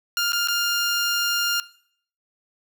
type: tone with dropouts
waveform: 15% pulse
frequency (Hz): 1404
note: F6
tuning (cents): +9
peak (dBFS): -14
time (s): 0.17-1.6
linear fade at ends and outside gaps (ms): 1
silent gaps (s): 0.321-0.331 / 0.474-0.484
effects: noise-tail reverb RT60 0.6 s tail -19 dB re dry